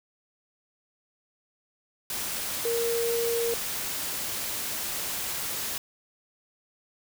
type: tone in noise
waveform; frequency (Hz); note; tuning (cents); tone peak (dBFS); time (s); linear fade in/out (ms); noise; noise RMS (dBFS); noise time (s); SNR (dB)
sine; 466.2; A#4; 0; -25; 2.65-3.54; 2; white; -32; 2.1-5.78; +4
effects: none